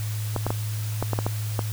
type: clicks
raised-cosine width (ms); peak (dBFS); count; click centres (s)
1; -11; 8; 0.363 / 0.466 / 0.505 / 1.026 / 1.133 / 1.189 / 1.265 / 1.592
effects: added 107 Hz sine -26 dBFS peak until 1.72 s + white hiss -39 dBFS RMS until 1.72 s